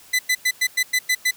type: tone bursts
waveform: sawtooth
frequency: 2007 Hz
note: B6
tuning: 27 cents sharp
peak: -13 dBFS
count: 8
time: 0.13-1.311 s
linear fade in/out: 10 ms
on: 61 ms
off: 99 ms
effects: white hiss -48 dBFS RMS until 1.36 s